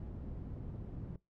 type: low-pass noise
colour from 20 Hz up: white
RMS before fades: -44 dBFS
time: 0-1.16 s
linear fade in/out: 2 ms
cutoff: 150 Hz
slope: 12 dB/octave
effects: noise-tail reverb RT60 0.2 s tail -20 dB re dry